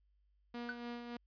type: tone with tremolo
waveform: sawtooth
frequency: 239 Hz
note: A#3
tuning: 43 cents sharp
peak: -37 dBFS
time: 0.54-1.17 s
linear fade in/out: 5 ms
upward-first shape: sine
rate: 3.5 Hz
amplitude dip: 45%
type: tone with exponential decay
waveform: triangle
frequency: 1497 Hz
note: F#6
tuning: 20 cents sharp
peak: -33 dBFS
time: 0.69-0.8 s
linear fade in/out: 1 ms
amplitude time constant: 23 ms
effects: added 50 Hz sine -70 dBFS peak until 1.26 s + resampled to 11025 Hz